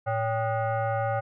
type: tone with frequency modulation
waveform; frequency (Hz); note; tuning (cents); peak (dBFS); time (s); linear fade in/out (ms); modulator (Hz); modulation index
sine; 111.7; A2; +27; -24; 0.06-1.21; 20; 674; 1.5
effects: none